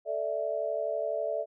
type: chord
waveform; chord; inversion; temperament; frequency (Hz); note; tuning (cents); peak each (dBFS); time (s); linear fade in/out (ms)
sine; A suspended fourth; none; equal; 440 / 587.3 / 659.3; A4 / D5 / E5; 0 / 0 / 0; -36 / -32 / -32; 0.05-1.46; 50
effects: none